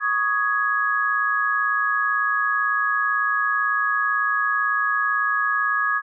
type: tone cluster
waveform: sine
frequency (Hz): 1120 / 1238 / 1670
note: C#6 / D#6 / G#6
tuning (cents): +18 / -9 / +9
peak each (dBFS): -26 / -24 / -21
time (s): 0-6.02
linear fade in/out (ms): 50
effects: none